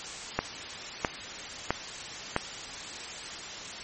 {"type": "click train", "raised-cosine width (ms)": 0.5, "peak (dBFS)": -9, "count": 4, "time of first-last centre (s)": [0.39, 2.364], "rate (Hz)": 1.52, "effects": ["white hiss -39 dBFS RMS until 3.83 s", "MP3 32 kbps"]}